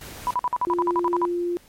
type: noise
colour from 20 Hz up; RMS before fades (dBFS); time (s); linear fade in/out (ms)
pink; -39; 0.01-0.34; 2
type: tone bursts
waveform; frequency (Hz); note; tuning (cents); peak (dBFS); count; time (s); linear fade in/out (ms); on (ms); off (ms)
sine; 987.8; B5; 0; -19; 12; 0.27-1.252; 0; 36; 50
type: tone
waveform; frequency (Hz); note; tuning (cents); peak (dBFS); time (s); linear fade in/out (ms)
sine; 349.2; F4; 0; -22; 0.67-1.57; 0
effects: pink hiss -54 dBFS RMS until 1.68 s + MP3 64 kbps